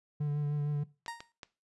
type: tone with vibrato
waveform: triangle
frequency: 146.83 Hz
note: D3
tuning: in tune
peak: -27 dBFS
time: 0.2-0.84 s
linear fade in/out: 10 ms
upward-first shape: triangle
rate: 6.5 Hz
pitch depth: 25 cents each way
type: clicks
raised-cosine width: 0.2 ms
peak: -26 dBFS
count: 3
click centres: 1.062 / 1.205 / 1.432 s
type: tone with exponential decay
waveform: 30% pulse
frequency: 932.3 Hz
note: A#5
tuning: in tune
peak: -32 dBFS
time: 1.08-1.32 s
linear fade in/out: 0 ms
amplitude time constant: 51 ms
effects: noise-tail reverb RT60 0.3 s tail -19 dB re dry + resampled to 24000 Hz